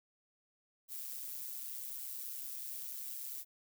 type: noise with amplitude modulation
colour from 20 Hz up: violet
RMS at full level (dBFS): -41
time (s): 0.88-3.45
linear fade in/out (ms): 50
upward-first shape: sine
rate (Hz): 130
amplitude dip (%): 60
effects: none